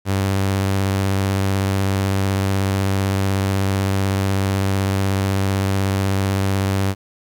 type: tone with vibrato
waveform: sawtooth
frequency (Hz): 97.2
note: G2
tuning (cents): -14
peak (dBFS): -13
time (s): 0.05-6.95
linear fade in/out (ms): 50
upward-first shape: sine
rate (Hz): 16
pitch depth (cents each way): 20
effects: 9-bit